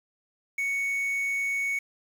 triangle tone with quantisation, 2223 Hz, C#7, 4 cents sharp, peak -24 dBFS, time 0.58-1.79 s, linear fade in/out 5 ms, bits 8, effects none

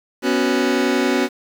sawtooth chord, B suspended second, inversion none, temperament just, 246.9 / 277.8 / 370.4 Hz, B3 / C#4 / F#4, 0 / +4 / +2 cents, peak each -16 dBFS, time 0.22-1.29 s, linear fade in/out 50 ms, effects low-pass 6000 Hz 12 dB/octave + 7-bit

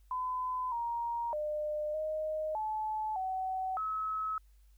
sine tone with pitch steps, 1012 / 939 / 603 / 621 / 864 / 754 / 1288 Hz, B5 / A#5 / D5 / D#5 / A5 / F#5 / E6, +42 / +12 / +46 / -3 / -32 / +32 / -41 cents, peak -32 dBFS, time 0.11-4.38 s, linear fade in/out 2 ms, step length 610 ms, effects added 50 Hz sine -58 dBFS peak until 4.77 s + white hiss -75 dBFS RMS until 4.77 s

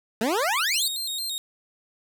20% pulse exponential sweep, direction up, 207.7 to 4699 Hz, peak -17 dBFS, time 0.21-0.88 s, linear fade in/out 2 ms
sawtooth tone with vibrato, 3951 Hz, B7, in tune, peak -25 dBFS, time 0.74-1.38 s, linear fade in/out 0 ms, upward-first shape square, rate 4.5 Hz, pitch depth 93 cents each way
effects none

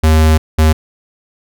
square tone pair in turn, 78.7 / 78.39 Hz, D#2 / D#2, +20 / +13 cents, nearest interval unison, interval 7 cents, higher first, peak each -7 dBFS, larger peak neither, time 0.03-0.38 / 0.58-0.73 s, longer first, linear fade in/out 10 ms, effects none

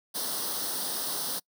white noise with comb filter, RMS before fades -32 dBFS, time 0.14-1.4 s, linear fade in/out 20 ms, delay 0.21 ms, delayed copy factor +0.8, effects noise-tail reverb RT60 0.1 s tail -26 dB re dry + high-pass 200 Hz 12 dB/octave

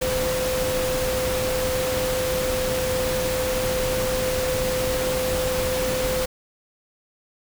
sine tone in noise, 512 Hz, C5, 38 cents flat, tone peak -23 dBFS, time 0.01-6.26 s, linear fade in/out 10 ms, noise pink, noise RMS -27 dBFS, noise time 0.01-6.26 s, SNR +1 dB, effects none

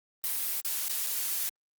blue noise with dropouts, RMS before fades -31 dBFS, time 0.24-1.49 s, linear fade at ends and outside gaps 0 ms, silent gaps 0.603-0.648 / 0.882-0.896 / 1.066-1.07 s, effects Opus 32 kbps

